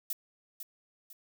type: noise with echo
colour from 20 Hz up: violet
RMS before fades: -34 dBFS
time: 0.1-0.13 s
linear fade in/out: 2 ms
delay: 500 ms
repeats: 2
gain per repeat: -8 dB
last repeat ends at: 1.13 s
effects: none